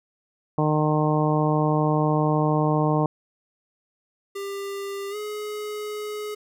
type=harmonic tone; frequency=152.6 Hz; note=D#3; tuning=33 cents flat; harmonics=1 / 2 / 3 / 4 / 5 / 6 / 7; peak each=-22 / -25 / -27 / -28 / -29 / -30 / -30 dBFS; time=0.58-3.06 s; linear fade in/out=2 ms
type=tone with pitch glide; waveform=square; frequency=397.3 to 420.9 Hz; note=G4 to G#4; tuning=+23 to +23 cents; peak=-30 dBFS; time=4.35-6.35 s; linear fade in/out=10 ms; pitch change=+100 cents; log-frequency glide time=5.1-5.16 s
effects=none